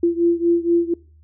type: beating tone pair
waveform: sine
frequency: 340 / 344.2 Hz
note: F4 / F4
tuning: -46 / -25 cents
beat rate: 4.2 Hz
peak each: -17 / -19 dBFS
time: 0.03-0.94 s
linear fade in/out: 5 ms
effects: noise-tail reverb RT60 0.4 s tail -23 dB re dry + added 77 Hz sine -47 dBFS peak until 1.23 s